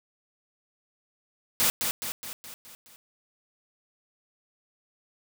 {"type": "noise with echo", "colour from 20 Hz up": "white", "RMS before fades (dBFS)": -23, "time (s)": [1.6, 1.7], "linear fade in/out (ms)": 0, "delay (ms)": 210, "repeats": 6, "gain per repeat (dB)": -5, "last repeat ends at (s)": 2.96, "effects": []}